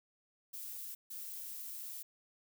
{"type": "noise bursts at uneven times", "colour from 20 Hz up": "violet", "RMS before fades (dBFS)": -45, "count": 2, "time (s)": [[0.53, 0.95], [1.1, 2.03]], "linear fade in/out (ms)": 10, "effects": []}